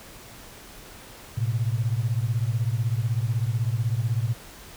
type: beating tone pair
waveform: sine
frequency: 109.8 / 125.8 Hz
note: A2 / B2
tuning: -3 / +32 cents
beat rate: 16 Hz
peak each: -24 / -26 dBFS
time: 1.37-4.34 s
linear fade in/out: 10 ms
effects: pink hiss -45 dBFS RMS until 4.76 s